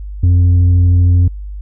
triangle tone with tanh clipping, 88.7 Hz, F2, 27 cents sharp, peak -7 dBFS, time 0.23-1.28 s, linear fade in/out 5 ms, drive 8 dB, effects added 50 Hz sine -23 dBFS peak until 1.61 s

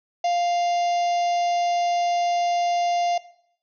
harmonic tone, 698.5 Hz, F5, in tune, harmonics 1 / 3 / 4 / 5 / 6 / 7 / 8 / 9, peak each -19 / -38 / -38 / -42 / -44 / -42 / -46 / -44 dBFS, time 0.24-3.18 s, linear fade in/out 5 ms, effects noise-tail reverb RT60 0.7 s tail -18 dB re dry

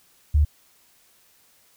sine tone, 74.3 Hz, D2, 21 cents sharp, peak -14 dBFS, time 0.34-0.45 s, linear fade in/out 10 ms, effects white hiss -59 dBFS RMS until 1.76 s

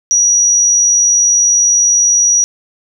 sine tone, 5800 Hz, F#8, 35 cents flat, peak -7 dBFS, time 0.11-2.44 s, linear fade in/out 0 ms, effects none

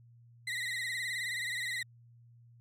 35% pulse tone with vibrato, 1961 Hz, B6, 13 cents flat, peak -32 dBFS, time 0.47-1.83 s, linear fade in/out 5 ms, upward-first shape sine, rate 19 Hz, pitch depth 85 cents each way, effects added 118 Hz sine -56 dBFS peak until 2.6 s + low-pass 11000 Hz 12 dB/octave

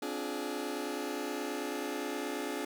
sawtooth chord, D half-diminished seventh, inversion third, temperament just, 264.3 / 293.7 / 352.4 / 422.9 Hz, C4 / D4 / F4 / Ab4, +18 / 0 / +16 / +31 cents, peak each -37 / -35 / -37 / -36 dBFS, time 0.02-2.65 s, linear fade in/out 5 ms, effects none

